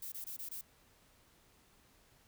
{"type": "noise bursts", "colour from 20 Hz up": "violet", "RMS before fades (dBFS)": -44, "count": 5, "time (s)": [0.02, 0.612], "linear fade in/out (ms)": 5, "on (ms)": 100, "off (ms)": 23, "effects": ["pink hiss -67 dBFS RMS until 2.27 s"]}